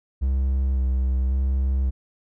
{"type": "tone with vibrato", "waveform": "triangle", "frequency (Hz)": 65.41, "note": "C2", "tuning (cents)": 0, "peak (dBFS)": -17, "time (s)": [0.21, 1.91], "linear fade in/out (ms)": 20, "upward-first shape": "square", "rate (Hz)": 0.91, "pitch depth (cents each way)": 23, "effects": []}